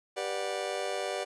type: chord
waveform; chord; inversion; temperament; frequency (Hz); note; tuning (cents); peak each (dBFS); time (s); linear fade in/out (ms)
40% pulse; G major seventh; none; just; 392 / 490 / 588 / 735; G4 / B4 / D5 / F#5; 0 / -14 / +2 / -12; -37 / -37 / -35 / -37; 0.16-1.25; 20
effects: resampled to 22050 Hz + 11-bit